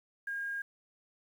sine tone with quantisation, 1621 Hz, G#6, 42 cents flat, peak -34 dBFS, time 0.27-0.62 s, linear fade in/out 5 ms, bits 10, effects none

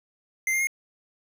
square tone with pitch steps, 2083 / 2113 / 2144 Hz, C7 / C7 / C7, -8 / +16 / +42 cents, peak -23 dBFS, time 0.47-0.671 s, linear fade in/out 2 ms, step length 67 ms, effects none

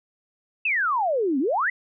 sine exponential two-way sweep, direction down then up, 2727 to 251.1 to 2077 Hz, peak -20 dBFS, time 0.65-1.7 s, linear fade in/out 5 ms, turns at 1.39 s, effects none

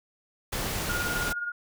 pink noise, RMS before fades -31 dBFS, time 0.52-1.33 s, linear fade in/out 10 ms
sine tone with tremolo, 1427 Hz, F6, 37 cents sharp, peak -27 dBFS, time 0.89-1.52 s, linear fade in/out 5 ms, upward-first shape sine, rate 19 Hz, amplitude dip 55%
effects none

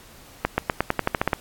accelerating click train, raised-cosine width 0.5 ms, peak -4 dBFS, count 11, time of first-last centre 0.45-1.332 s, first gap 130 ms, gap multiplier 0.91, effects pink hiss -48 dBFS RMS until 1.4 s + AAC 64 kbps

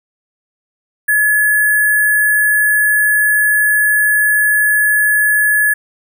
sine tone with sample-and-hold, 1703 Hz, G#6, 43 cents sharp, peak -9 dBFS, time 1.08-5.74 s, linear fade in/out 10 ms, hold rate 11025 Hz, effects none

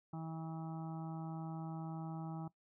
harmonic tone, 161.5 Hz, E3, 35 cents flat, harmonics 1 / 2 / 4 / 5 / 6 / 7 / 8, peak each -42 / -49 / -57 / -51 / -60 / -60 / -59 dBFS, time 0.13-2.48 s, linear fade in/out 5 ms, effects noise-tail reverb RT60 0.1 s tail -18 dB re dry

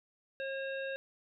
harmonic tone with a mistuned harmonic, 540 Hz, C#5, 45 cents flat, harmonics 1 / 3 / 5 / 7, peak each -37 / -41 / -46 / -51 dBFS, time 0.4-0.96 s, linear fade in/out 0 ms, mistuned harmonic 7, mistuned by -17 cents, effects none

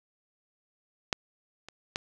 clicks, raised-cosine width 0.2 ms, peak -8 / -26 / -13 dBFS, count 3, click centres 1.128 / 1.686 / 1.959 s, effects none

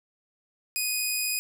10% pulse tone, 2489 Hz, D#7, in tune, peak -17 dBFS, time 0.76-1.39 s, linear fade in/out 0 ms, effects none

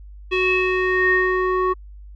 square tone with low-pass filter sweep, 370 Hz, F#4, in tune, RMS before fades -19 dBFS, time 0.31-1.74 s, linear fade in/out 20 ms, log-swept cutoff 2900 to 1300 Hz, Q 8.6, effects added 50 Hz sine -37 dBFS peak until 2.15 s

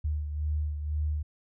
sine beating tone pair, 75.2 / 77.2 Hz, D2 / D#2, +42 / -13 cents, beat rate 2 Hz, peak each -28 / -37 dBFS, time 0.04-1.23 s, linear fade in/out 10 ms, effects none

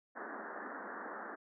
white band-pass noise, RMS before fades -45 dBFS, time 0.15-1.36 s, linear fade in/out 20 ms, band 200 to 1800 Hz, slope 96 dB/octave, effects none

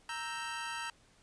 25% pulse chord, E diminished, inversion second, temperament equal, 932.3 / 1318.5 / 1568 Hz, Bb5 / E6 / G6, 0 / 0 / 0 cents, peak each -37 / -39 / -39 dBFS, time 0.09-0.9 s, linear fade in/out 2 ms, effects pink hiss -65 dBFS RMS until 1.22 s + resampled to 22050 Hz

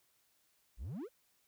triangle exponential sweep, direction up, 43.65 to 554.4 Hz, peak -38 dBFS, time 0.77-1.09 s, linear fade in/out 50 ms, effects white hiss -74 dBFS RMS until 1.47 s

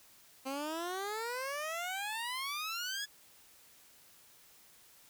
15% pulse exponential sweep, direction up, 261.6 to 1705 Hz, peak -30 dBFS, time 0.45-3.06 s, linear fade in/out 20 ms, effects white hiss -61 dBFS RMS until 5.09 s

